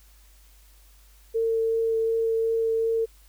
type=tone with vibrato; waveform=sine; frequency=451.9 Hz; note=A4; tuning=46 cents sharp; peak=-21 dBFS; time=1.34-3.06 s; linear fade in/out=20 ms; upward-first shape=triangle; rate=2.7 Hz; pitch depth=10 cents each way; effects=added 50 Hz sine -52 dBFS peak until 3.28 s + white hiss -59 dBFS RMS until 3.28 s